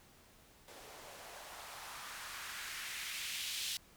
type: noise with band-pass filter sweep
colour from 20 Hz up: blue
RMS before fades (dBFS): -45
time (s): 0.68-3.77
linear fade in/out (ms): 0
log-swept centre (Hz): 430 to 3500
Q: 1.6
effects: pink hiss -63 dBFS RMS until 3.96 s